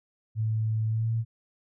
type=tone with pitch glide; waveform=sine; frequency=110 to 113.68 Hz; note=A2 to A#2; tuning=0 to -43 cents; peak=-24 dBFS; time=0.35-1.25 s; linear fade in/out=50 ms; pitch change=+57 cents; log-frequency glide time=0.88-1.1 s; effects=none